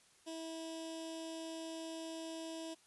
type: tone with notch filter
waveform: 15% pulse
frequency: 325 Hz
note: E4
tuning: 24 cents flat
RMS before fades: -45 dBFS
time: 0.26-2.75 s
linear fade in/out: 20 ms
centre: 1300 Hz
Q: 0.68
effects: white hiss -67 dBFS RMS until 2.86 s + resampled to 24000 Hz